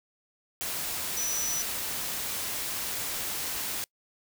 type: tone in noise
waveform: sine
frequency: 5920 Hz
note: F#8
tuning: in tune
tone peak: -29 dBFS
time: 1.17-1.62 s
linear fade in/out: 0 ms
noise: white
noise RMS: -33 dBFS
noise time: 0.61-3.84 s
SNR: +1 dB
effects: noise-tail reverb RT60 0.1 s tail -26 dB re dry